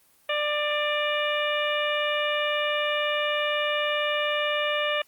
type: harmonic tone with a mistuned harmonic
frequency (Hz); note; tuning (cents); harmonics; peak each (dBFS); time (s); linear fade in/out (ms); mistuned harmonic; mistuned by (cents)
594; D5; +20; 1 / 2 / 3 / 4 / 5 / 6; -27 / -31 / -31 / -31 / -31 / -37; 0.29-5.02; 5; 5; -38
effects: white hiss -61 dBFS RMS until 5.07 s + Opus 32 kbps